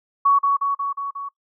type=tone with echo; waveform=sine; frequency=1120 Hz; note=C#6; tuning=18 cents sharp; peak=-12 dBFS; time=0.25-0.39 s; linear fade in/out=10 ms; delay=180 ms; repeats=5; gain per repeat=-3 dB; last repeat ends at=1.29 s; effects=noise-tail reverb RT60 0.1 s tail -23 dB re dry